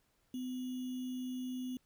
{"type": "tone with sample-and-hold", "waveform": "sine", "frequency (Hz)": 253.8, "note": "B3", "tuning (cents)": 47, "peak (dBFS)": -37, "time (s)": [0.34, 1.77], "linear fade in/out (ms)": 2, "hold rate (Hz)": 3150, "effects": ["pink hiss -75 dBFS RMS until 1.85 s"]}